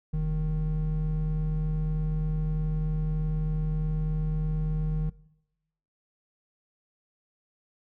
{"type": "tone pair together", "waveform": "triangle", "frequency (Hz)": [44.11, 155.56], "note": ["F1", "D#3"], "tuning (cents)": [18, 0], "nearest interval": "octave + minor seventh", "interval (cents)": 2182, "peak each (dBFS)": [-26, -25], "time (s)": [0.13, 5.1], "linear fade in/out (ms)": 10, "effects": ["noise-tail reverb RT60 0.9 s tail -22 dB re dry", "tanh soft clip ceiling -16 dBFS"]}